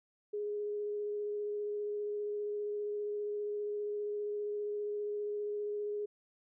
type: tone with vibrato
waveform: sine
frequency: 415.3 Hz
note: G#4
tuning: in tune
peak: -34 dBFS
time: 0.33-6.06 s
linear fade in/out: 10 ms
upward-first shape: square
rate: 15 Hz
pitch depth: 8 cents each way
effects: none